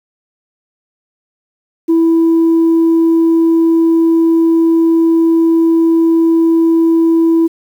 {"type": "tone", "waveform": "sine", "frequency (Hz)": 329.6, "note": "E4", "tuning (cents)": 0, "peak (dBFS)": -5, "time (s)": [1.88, 7.48], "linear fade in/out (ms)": 20, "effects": ["tanh soft clip ceiling -5 dBFS", "7-bit"]}